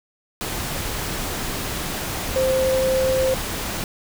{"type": "tone in noise", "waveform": "sine", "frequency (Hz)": 523.3, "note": "C5", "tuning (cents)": 0, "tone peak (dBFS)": -17, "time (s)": [2.36, 3.34], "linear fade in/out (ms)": 0, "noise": "pink", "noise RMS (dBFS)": -27, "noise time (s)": [0.41, 3.84], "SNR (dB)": 7, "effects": []}